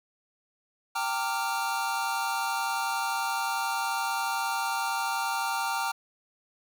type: chord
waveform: square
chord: G minor seventh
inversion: none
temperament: equal with one note detuned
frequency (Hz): 784 / 915.3 / 1174.7 / 1396.9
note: G5 / Bb5 / D6 / F6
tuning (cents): 0 / -32 / 0 / 0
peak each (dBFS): -34 / -32 / -37 / -34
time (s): 0.95-5.92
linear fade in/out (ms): 10
effects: none